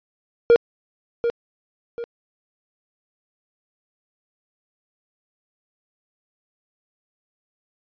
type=tone with echo; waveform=triangle; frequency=470 Hz; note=A#4; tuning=14 cents sharp; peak=-7 dBFS; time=0.5-0.56 s; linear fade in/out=0 ms; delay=740 ms; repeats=2; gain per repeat=-9 dB; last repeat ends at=2.04 s; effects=resampled to 11025 Hz